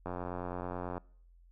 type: click train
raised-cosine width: 1 ms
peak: -24 dBFS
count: 83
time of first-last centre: 0.06-0.979 s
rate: 89.2 Hz
effects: noise-tail reverb RT60 0.6 s tail -25 dB re dry + added 43 Hz sine -57 dBFS peak until 1.51 s